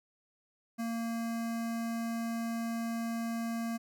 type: tone with notch filter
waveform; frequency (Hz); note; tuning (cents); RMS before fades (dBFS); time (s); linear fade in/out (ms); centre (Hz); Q
square; 230; A#3; -23; -35; 0.78-3.78; 20; 3400; 1.9
effects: none